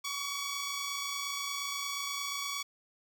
10% pulse tone pair together, 1108.7 / 1137.2 Hz, C#6 / C#6, 0 / +44 cents, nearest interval unison, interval 44 cents, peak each -32 / -27 dBFS, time 0.04-2.63 s, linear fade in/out 10 ms, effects none

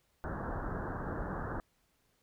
pink low-pass noise, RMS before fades -38 dBFS, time 0.24-1.6 s, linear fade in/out 0 ms, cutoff 1700 Hz, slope 96 dB/octave, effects pink hiss -74 dBFS RMS until 2.22 s

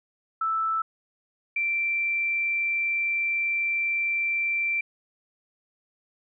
sine tone pair in turn, 1318.5 / 2349 Hz, E6 / D7, 0 / 0 cents, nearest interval minor seventh, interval 1000 cents, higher second, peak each -23 dBFS, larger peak neither, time 0.41-0.82 / 1.56-4.81 s, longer second, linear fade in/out 5 ms, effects none

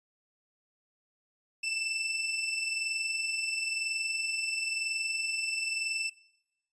sawtooth tone pair together, 2637 / 2658 Hz, E7 / E7, 0 / +14 cents, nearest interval unison, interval 14 cents, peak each -36 / -27 dBFS, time 1.63-6.1 s, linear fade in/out 10 ms, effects noise-tail reverb RT60 1.0 s tail -23 dB re dry + resampled to 22050 Hz

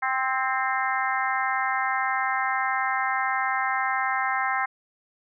harmonic tone with a mistuned harmonic, 261.6 Hz, C4, in tune, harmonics 3 / 4 / 5 / 6 / 7 / 8, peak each -28 / -29 / -30 / -31 / -31 / -32 dBFS, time 0.02-4.66 s, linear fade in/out 10 ms, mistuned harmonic 6, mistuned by +28 cents, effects none

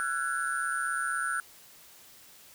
sine tone cluster, 1346 / 1482 / 1658 / 9510 Hz, E6 / F#6 / G#6 / D9, +36 / +2 / -3 / +21 cents, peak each -33 / -31 / -37 / -39 dBFS, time 0-1.4 s, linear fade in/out 0 ms, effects white hiss -54 dBFS RMS until 2.54 s

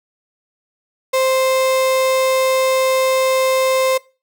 35% pulse tone, 523.3 Hz, C5, in tune, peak -12 dBFS, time 1.13-3.98 s, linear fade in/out 10 ms, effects noise-tail reverb RT60 0.3 s tail -21 dB re dry

